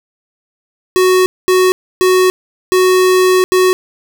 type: tone bursts at uneven times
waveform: square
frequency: 370 Hz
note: F#4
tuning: in tune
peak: -8 dBFS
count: 5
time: 0.96-1.26 / 1.48-1.72 / 2.01-2.3 / 2.72-3.44 / 3.52-3.73 s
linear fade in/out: 0 ms
effects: none